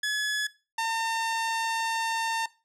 sawtooth tone pair in turn, 1700 / 906.3 Hz, G#6 / A#5, +40 / -49 cents, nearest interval major seventh, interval 1089 cents, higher first, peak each -22 dBFS, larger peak neither, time 0.03-0.47 / 0.78-2.46 s, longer second, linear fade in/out 5 ms, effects noise-tail reverb RT60 0.3 s tail -19 dB re dry + low-pass 9000 Hz 12 dB/octave

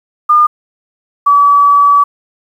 sine tone pair in turn, 1210 / 1145.4 Hz, D#6 / D6, -49 / -44 cents, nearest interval minor second, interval 95 cents, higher first, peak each -4 dBFS, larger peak neither, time 0.29-0.47 / 1.26-2.04 s, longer second, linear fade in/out 10 ms, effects 7-bit

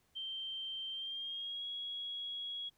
sine tone with pitch glide, 3136 to 3322 Hz, G7 to G#7, 0 to 0 cents, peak -39 dBFS, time 0.15-2.7 s, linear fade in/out 20 ms, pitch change +100 cents, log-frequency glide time 0.91-1.66 s, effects pink hiss -74 dBFS RMS until 2.77 s

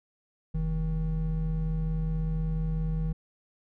triangle tone pair together, 44.99 / 159.4 Hz, F#1 / D#3, -48 / +42 cents, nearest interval octave + minor seventh, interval 2190 cents, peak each -27 dBFS, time 0.54-3.13 s, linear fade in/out 10 ms, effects none

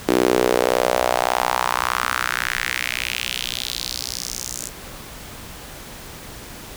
sawtooth tone with high-pass filter sweep, 61.74 Hz, B1, in tune, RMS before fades -22 dBFS, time 0.08-4.69 s, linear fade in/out 5 ms, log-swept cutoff 330 to 7300 Hz, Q 2.8, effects pink hiss -37 dBFS RMS until 6.76 s

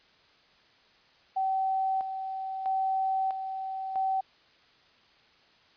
sine tone with tremolo, 766 Hz, G5, 40 cents flat, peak -25 dBFS, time 1.36-4.21 s, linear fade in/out 10 ms, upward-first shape square, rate 0.77 Hz, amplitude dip 55%, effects white hiss -61 dBFS RMS until 5.76 s + resampled to 11025 Hz

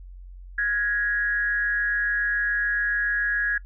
sine tone with amplitude modulation, 1661.2 Hz, G#6, in tune, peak -18 dBFS, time 0.58-3.58 s, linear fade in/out 5 ms, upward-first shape sine, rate 227 Hz, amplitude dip 65%, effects noise-tail reverb RT60 0.1 s tail -20 dB re dry + added 45 Hz sine -39 dBFS peak until 3.65 s

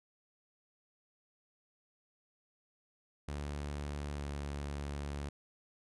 sawtooth tone with pitch glide, 72.6 to 71.6 Hz, D2 to D2, -19 to -43 cents, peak -34 dBFS, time 3.28-5.29 s, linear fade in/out 5 ms, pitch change -24 cents, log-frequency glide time 4.16-4.21 s, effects resampled to 24000 Hz

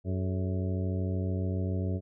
harmonic tone with a mistuned harmonic, 93.3 Hz, F#2, 15 cents sharp, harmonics 1 / 2 / 3 / 4 / 5 / 6 / 7, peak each -29 / -35 / -39 / -41 / -43 / -45 / -46 dBFS, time 0.04-2.01 s, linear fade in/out 50 ms, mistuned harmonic 5, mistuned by -99 cents, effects none

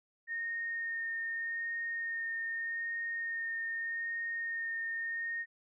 sine tone with vibrato, 1840 Hz, A#6, 23 cents flat, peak -34 dBFS, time 0.27-5.46 s, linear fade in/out 50 ms, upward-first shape sine, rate 0.82 Hz, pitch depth 10 cents each way, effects none

